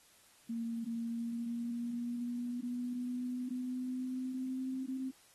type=tone with pitch glide; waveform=sine; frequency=230.7 to 262 Hz; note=A#3 to C4; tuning=-18 to +2 cents; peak=-35 dBFS; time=0.49-5.11 s; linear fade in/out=10 ms; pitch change=+220 cents; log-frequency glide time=0.93-4.86 s; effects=white hiss -64 dBFS RMS until 5.34 s + AAC 32 kbps